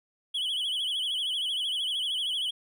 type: tone with vibrato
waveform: triangle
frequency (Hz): 3161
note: G7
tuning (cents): +14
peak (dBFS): -26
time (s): 0.34-2.51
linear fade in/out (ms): 10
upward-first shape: sine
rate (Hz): 13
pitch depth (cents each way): 120
effects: none